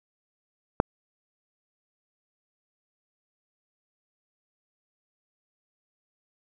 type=click; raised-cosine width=1 ms; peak=-4 dBFS; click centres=0.801 s; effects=none